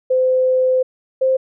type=tone pair in turn; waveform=sine; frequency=514 / 523.9 Hz; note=C5 / C5; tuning=-31 / +2 cents; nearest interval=unison; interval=33 cents; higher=second; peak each=-12 dBFS; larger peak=neither; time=0.1-0.83 / 1.21-1.37 s; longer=first; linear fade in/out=10 ms; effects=none